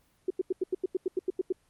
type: tone bursts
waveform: sine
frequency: 370 Hz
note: F#4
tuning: in tune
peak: -24 dBFS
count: 12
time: 0.28-1.525 s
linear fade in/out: 5 ms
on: 24 ms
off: 87 ms
effects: pink hiss -68 dBFS RMS until 1.69 s + Opus 24 kbps